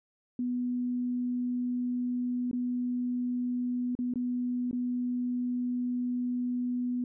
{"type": "tone with dropouts", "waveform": "sine", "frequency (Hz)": 246.7, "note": "B3", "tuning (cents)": -2, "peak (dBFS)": -28, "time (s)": [0.39, 7.04], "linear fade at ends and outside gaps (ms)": 2, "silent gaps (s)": [[2.513, 2.53], [3.952, 3.989], [4.138, 4.157], [4.712, 4.729]], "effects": []}